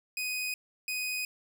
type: tone bursts at uneven times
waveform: sawtooth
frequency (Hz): 2498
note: D#7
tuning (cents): +6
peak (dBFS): -28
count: 2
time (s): 0.17-0.54 / 0.88-1.25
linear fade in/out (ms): 2
effects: none